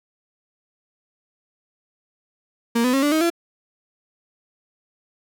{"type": "tone with pitch steps", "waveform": "35% pulse", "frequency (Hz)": [233.1, 251.3, 270.9, 292, 314.8, 339.3], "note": ["A#3", "B3", "C#4", "D4", "D#4", "F4"], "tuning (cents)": [0, 30, -40, -10, 20, -50], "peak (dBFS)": -15, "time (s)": [2.75, 3.302], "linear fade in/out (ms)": 10, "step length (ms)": 92, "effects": []}